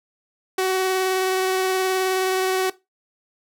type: tone with vibrato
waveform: sawtooth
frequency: 375.6 Hz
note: F#4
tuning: 26 cents sharp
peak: -15 dBFS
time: 0.58-2.7 s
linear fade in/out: 5 ms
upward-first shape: sine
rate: 19 Hz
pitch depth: 12 cents each way
effects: noise-tail reverb RT60 0.2 s tail -17 dB re dry